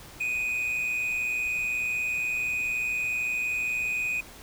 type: tone with amplitude modulation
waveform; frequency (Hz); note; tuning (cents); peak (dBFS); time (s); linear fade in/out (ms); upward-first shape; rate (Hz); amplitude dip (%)
triangle; 2489; D#7; 0; -22; 0.2-4.21; 10; sine; 120; 55
effects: pink hiss -47 dBFS RMS until 4.42 s